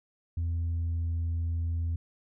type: tone with pitch glide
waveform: sine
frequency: 84 to 83.47 Hz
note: E2 to E2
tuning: +33 to +22 cents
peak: -25 dBFS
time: 0.37-1.96 s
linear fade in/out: 5 ms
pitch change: -11 cents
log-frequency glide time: 0.53-1.1 s
effects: tanh soft clip ceiling -26 dBFS